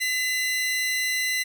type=tone pair together; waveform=sawtooth; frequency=2019 / 2774 Hz; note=B6 / F7; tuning=+38 / -12 cents; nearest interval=perfect fourth; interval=550 cents; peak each=-20 / -32 dBFS; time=0-1.44 s; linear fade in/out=20 ms; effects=none